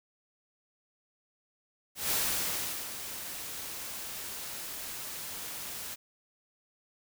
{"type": "noise with ADSR envelope", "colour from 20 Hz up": "white", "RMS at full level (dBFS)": -29, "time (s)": [1.95, 5.96], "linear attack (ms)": 160, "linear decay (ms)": 770, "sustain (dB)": -11, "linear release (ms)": 23, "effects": []}